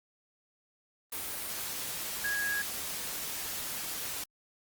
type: tone in noise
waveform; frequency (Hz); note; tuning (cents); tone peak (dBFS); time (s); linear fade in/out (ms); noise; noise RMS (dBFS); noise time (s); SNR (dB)
sine; 1654; G#6; -8; -30; 2.24-2.62; 5; white; -37; 1.12-4.24; +4
effects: Opus 32 kbps